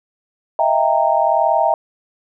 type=tone cluster; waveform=sine; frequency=634 / 675 / 790 / 925 Hz; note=D#5 / E5 / G5 / A#5; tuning=+32 / +41 / +13 / -14 cents; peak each=-18 dBFS; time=0.59-1.74 s; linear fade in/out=2 ms; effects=none